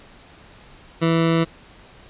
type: tone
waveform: 20% pulse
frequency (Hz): 164.81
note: E3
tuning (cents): 0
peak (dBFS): -11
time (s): 1.01-1.45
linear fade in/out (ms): 20
effects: pink hiss -47 dBFS RMS until 2.09 s + resampled to 8000 Hz